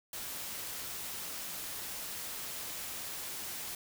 white noise, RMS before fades -41 dBFS, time 0.13-3.75 s, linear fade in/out 2 ms, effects none

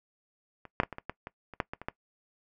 clicks, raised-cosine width 0.5 ms, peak -30 / -7 / -13 / -23 / -23 / -19 / -24 / -29 / -12 / -21 / -26 / -17 dBFS, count 12, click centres 0.653 / 0.801 / 0.834 / 0.927 / 0.984 / 1.096 / 1.271 / 1.537 / 1.602 / 1.735 / 1.816 / 1.885 s, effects noise-tail reverb RT60 0.1 s tail -20 dB re dry

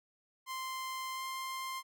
sawtooth tone with pitch glide, 1044 to 1051.3 Hz, C6 to C6, -4 to +8 cents, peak -34 dBFS, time 0.46-1.83 s, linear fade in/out 50 ms, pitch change +12 cents, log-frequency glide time 1.13-1.23 s, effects none

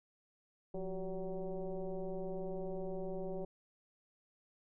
sine tone with frequency modulation, 196.5 Hz, G3, 4 cents sharp, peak -37 dBFS, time 0.74-3.45 s, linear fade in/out 5 ms, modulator 186 Hz, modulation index 2.3, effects none

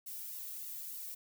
violet noise with flanger, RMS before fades -44 dBFS, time 0.06-1.15 s, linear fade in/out 10 ms, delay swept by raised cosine 1.2 to 2.01 ms, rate 3.4 Hz, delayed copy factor -0.95, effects none

